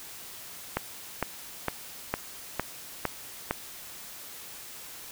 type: click train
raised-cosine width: 0.5 ms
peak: -11 dBFS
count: 7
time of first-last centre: 0.77-3.51 s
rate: 2.19 Hz
effects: white hiss -44 dBFS RMS until 5.11 s